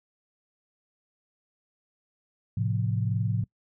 sine chord, F major, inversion first, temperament just, 109.13 / 130.96 / 174.61 Hz, A2 / C3 / F3, -14 / +2 / 0 cents, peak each -26 / -30 / -32 dBFS, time 2.57-3.44 s, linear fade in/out 5 ms, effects noise-tail reverb RT60 0.1 s tail -24 dB re dry

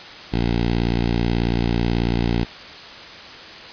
10% pulse tone with notch filter, 58.3 Hz, A#1, 1 cent sharp, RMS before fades -20 dBFS, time 0.32-2.45 s, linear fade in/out 20 ms, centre 1200 Hz, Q 1.1, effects white hiss -37 dBFS RMS until 3.72 s + resampled to 11025 Hz

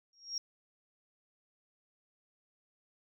sine tone with exponential growth, 5588 Hz, F8, in tune, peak -30 dBFS, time 0.13-0.38 s, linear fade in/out 2 ms, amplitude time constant 54 ms, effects tanh soft clip ceiling -27 dBFS

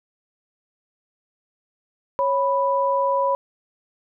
sine tone pair together, 551.2 / 987.8 Hz, C#5 / B5, -10 / 0 cents, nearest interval minor seventh, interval 1010 cents, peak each -21 / -20 dBFS, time 2.19-3.35 s, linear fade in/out 0 ms, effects none

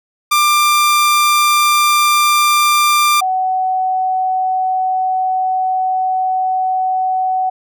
sawtooth / sine tone pair in turn, 1189 / 749 Hz, D6 / F#5, +21 / +21 cents, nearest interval minor sixth, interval 800 cents, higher first, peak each -6 / -13 dBFS, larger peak first, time 0.31-3.21 / 3.21-7.5 s, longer second, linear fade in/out 10 ms, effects none

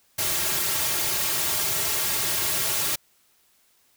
white noise with comb filter, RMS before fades -25 dBFS, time 0.18-2.96 s, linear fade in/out 10 ms, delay 4 ms, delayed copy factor -0.8, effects white hiss -63 dBFS RMS until 3.96 s

